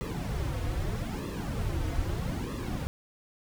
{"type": "noise with flanger", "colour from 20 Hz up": "brown", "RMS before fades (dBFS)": -32, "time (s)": [0.01, 2.87], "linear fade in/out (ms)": 0, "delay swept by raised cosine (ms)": [1.3, 5.1], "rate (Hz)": 0.79, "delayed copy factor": -0.85, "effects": []}